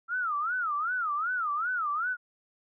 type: tone with vibrato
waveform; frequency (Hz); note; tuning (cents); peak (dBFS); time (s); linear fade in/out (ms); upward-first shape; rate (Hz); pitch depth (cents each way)
sine; 1322; E6; +5; -27; 0.08-2.17; 50; sine; 2.6; 230
effects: none